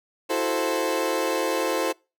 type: chord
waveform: 30% pulse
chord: F# half-diminished seventh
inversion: third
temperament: equal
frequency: 329.6 / 370 / 440 / 523.3 Hz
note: E4 / F#4 / A4 / C5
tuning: 0 / 0 / 0 / 0 cents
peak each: -26 / -28 / -26 / -24 dBFS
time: 0.29-1.93 s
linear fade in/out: 20 ms
effects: noise-tail reverb RT60 0.3 s tail -26 dB re dry